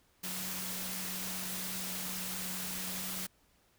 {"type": "tone in noise", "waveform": "sine", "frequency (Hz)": 185, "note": "F#3", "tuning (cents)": 0, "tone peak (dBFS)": -45, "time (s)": [0.23, 3.27], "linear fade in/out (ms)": 10, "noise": "white", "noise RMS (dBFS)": -39, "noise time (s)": [0.23, 3.27], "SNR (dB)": -9, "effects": ["pink hiss -69 dBFS RMS until 3.78 s"]}